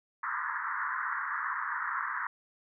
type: band-pass noise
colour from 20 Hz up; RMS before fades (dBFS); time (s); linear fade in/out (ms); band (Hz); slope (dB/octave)
pink; -34; 0.23-2.27; 5; 960 to 1900; 96
effects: none